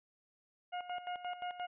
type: tone with tremolo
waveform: 40% pulse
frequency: 716 Hz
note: F5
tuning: 43 cents sharp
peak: -36 dBFS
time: 0.72-1.67 s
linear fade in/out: 20 ms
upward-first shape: square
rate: 5.7 Hz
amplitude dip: 70%
effects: resampled to 8000 Hz